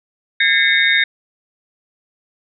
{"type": "tone cluster", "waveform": "sine", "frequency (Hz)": [1627, 1801, 2063, 2197, 3698], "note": ["G#6", "A6", "C7", "C#7", "A#7"], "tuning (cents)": [-36, 40, -25, -16, -15], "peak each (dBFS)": -18, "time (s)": [0.4, 1.04], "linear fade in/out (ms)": 5, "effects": []}